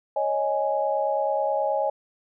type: chord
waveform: sine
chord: C# suspended second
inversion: none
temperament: just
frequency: 554.4 / 623.7 / 831.5 Hz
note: C#5 / D#5 / G#5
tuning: 0 / +4 / +2 cents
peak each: -26 dBFS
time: 0.16-1.9 s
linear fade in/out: 5 ms
effects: none